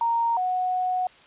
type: tone pair in turn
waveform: sine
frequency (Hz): 929 / 735.3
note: A#5 / F#5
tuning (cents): -6 / -11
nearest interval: major third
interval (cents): 405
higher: first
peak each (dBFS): -20 / -22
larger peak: first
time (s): 0.01-0.37 / 0.37-1.07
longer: second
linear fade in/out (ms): 2
effects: white hiss -52 dBFS RMS until 1.26 s + resampled to 8000 Hz